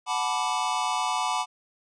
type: chord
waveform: square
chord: B minor seventh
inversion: second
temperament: equal with one note detuned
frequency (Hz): 740 / 868.4 / 987.8 / 1174.7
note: F#5 / A5 / B5 / D6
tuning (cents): 0 / -23 / 0 / 0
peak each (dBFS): -32 / -31 / -30 / -32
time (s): 0.06-1.46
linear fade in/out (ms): 50
effects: resampled to 22050 Hz